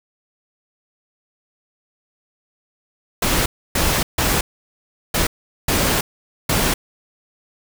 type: noise bursts at uneven times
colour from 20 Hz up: pink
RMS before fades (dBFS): -18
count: 6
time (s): 3.22-3.46 / 3.75-4.03 / 4.18-4.41 / 5.14-5.27 / 5.68-6.01 / 6.49-6.74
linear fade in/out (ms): 5
effects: none